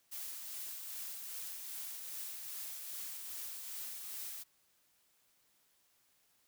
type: noise with tremolo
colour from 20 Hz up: blue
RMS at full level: -43 dBFS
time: 0.11-4.44 s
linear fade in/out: 20 ms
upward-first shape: triangle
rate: 2.5 Hz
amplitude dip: 35%
effects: white hiss -73 dBFS RMS until 6.47 s